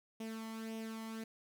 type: tone with flanger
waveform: sawtooth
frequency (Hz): 222.9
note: A3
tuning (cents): +23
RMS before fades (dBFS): -44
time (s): 0.2-1.24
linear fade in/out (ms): 5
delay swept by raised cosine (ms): 0.33 to 0.98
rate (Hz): 1.8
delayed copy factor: +0.6
effects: none